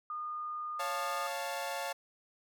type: tone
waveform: sine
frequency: 1221 Hz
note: D#6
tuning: 33 cents flat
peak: -36 dBFS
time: 0.1-1.27 s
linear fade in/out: 2 ms
type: chord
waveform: sawtooth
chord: Db augmented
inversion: none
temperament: equal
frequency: 554.4 / 698.5 / 880 Hz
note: Db5 / F5 / A5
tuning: 0 / 0 / 0 cents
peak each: -36 dBFS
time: 0.79-1.93 s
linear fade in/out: 10 ms
effects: none